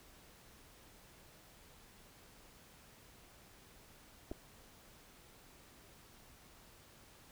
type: clicks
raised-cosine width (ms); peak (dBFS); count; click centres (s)
2; -30; 2; 4.314 / 4.317
effects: pink hiss -61 dBFS RMS until 7.31 s